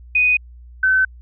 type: tone pair in turn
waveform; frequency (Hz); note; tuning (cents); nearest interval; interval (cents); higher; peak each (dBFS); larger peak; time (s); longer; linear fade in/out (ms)
sine; 2489 / 1526; D#7 / G6; 0 / -47; minor sixth; 847; first; -12; neither; 0.15-0.37 / 0.83-1.05; neither; 5
effects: added 60 Hz sine -38 dBFS peak until 1.21 s